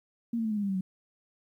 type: tone with pitch steps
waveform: sine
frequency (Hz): 233.1 / 225.8 / 218.7 / 211.9 / 205.3 / 198.86 / 192.65 / 186.62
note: A#3 / A3 / A3 / G#3 / G#3 / G3 / G3 / F#3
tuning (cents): 0 / +45 / -10 / +35 / -20 / +25 / -30 / +15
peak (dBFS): -27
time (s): 0.33-0.81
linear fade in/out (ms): 5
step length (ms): 60
effects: 11-bit